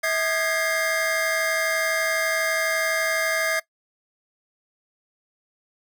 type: tone cluster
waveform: square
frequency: 646 / 1225 / 1594 / 1666 / 2103 Hz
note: E5 / D#6 / G6 / G#6 / C7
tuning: -35 / -27 / +28 / +5 / +8 cents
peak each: -27 / -33 / -34 / -27 / -28 dBFS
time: 0.03-3.6 s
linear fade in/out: 10 ms
effects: noise-tail reverb RT60 0.1 s tail -19 dB re dry